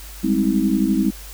sine chord, Ab major seventh, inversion third, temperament equal with one note detuned, 196 / 207.7 / 261.6 / 319 Hz, G3 / Ab3 / C4 / Eb4, 0 / 0 / 0 / +43 cents, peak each -21 dBFS, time 0.23-1.11 s, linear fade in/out 20 ms, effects added 50 Hz sine -36 dBFS peak until 1.33 s + white hiss -40 dBFS RMS until 1.33 s

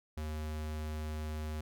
square tone, 77 Hz, D#2, 17 cents flat, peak -37 dBFS, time 0.17-1.61 s, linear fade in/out 5 ms, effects none

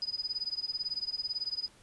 sine tone with tremolo, 4975 Hz, D#8, 1 cent flat, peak -29 dBFS, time 0.02-1.68 s, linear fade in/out 0 ms, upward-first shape sine, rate 18 Hz, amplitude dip 95%, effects pink hiss -60 dBFS RMS until 1.82 s + resampled to 24000 Hz

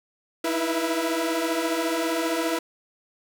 sawtooth tone cluster, 314.4 / 329.2 / 487.1 / 672 Hz, D#4 / E4 / B4 / E5, +18 / -2 / -24 / +33 cents, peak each -29 / -22 / -26 / -28 dBFS, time 0.44-2.59 s, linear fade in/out 5 ms, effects none

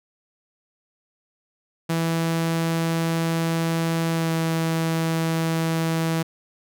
sawtooth tone with pitch glide, 164.81 to 163.2 Hz, E3 to E3, 0 to -17 cents, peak -17 dBFS, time 1.89-6.23 s, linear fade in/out 10 ms, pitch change -17 cents, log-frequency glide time 4.12-4.31 s, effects none

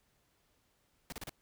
pink noise bursts, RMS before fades -43 dBFS, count 4, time 1.1-1.294 s, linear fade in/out 0 ms, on 23 ms, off 34 ms, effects pink hiss -74 dBFS RMS until 1.41 s

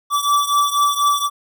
square beating tone pair, 1156 / 1160.1 Hz, D6 / D6, -28 / -22 cents, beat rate 4.1 Hz, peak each -17 / -20 dBFS, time 0.1-1.3 s, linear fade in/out 50 ms, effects none

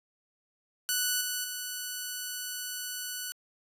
5% pulse tone with level steps, 1484 Hz, F#6, 5 cents sharp, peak -15 / -19 / -23 dBFS, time 0.89-3.32 s, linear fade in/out 0 ms, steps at 1.21 / 1.44 s, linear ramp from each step 2 ms, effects resampled to 32000 Hz

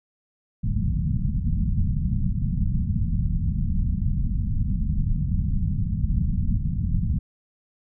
pink low-pass noise, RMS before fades -23 dBFS, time 0.63-7.19 s, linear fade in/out 10 ms, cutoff 210 Hz, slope 48 dB/octave, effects none

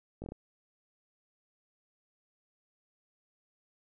slowing click train, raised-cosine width 2 ms, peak -28 dBFS, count 5, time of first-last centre 0.22-0.321 s, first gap 19 ms, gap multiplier 1.19, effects none

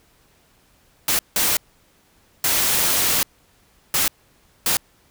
white noise bursts at uneven times, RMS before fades -19 dBFS, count 5, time 1.08-1.19 / 1.36-1.57 / 2.44-3.23 / 3.94-4.08 / 4.66-4.77 s, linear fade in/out 2 ms, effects pink hiss -58 dBFS RMS until 5.1 s

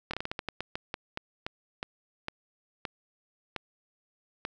slowing click train, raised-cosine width 0.3 ms, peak -17 dBFS, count 18, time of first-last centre 0.11-4.451 s, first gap 25 ms, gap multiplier 1.25, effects none

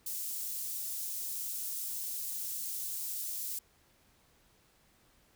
white high-pass noise, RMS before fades -38 dBFS, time 0.06-3.59 s, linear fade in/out 5 ms, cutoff 7100 Hz, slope 12 dB/octave, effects pink hiss -67 dBFS RMS until 5.35 s

